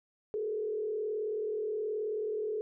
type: tone with frequency modulation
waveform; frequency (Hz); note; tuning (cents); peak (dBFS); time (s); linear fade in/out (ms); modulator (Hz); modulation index
sine; 428.4; A4; -46; -31; 0.34-2.61; 0; 38.8; 0.69
effects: none